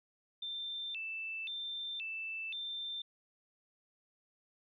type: tone with vibrato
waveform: sine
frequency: 3076 Hz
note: G7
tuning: 33 cents flat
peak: -38 dBFS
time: 0.42-3.02 s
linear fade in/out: 5 ms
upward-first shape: square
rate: 0.95 Hz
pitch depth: 260 cents each way
effects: none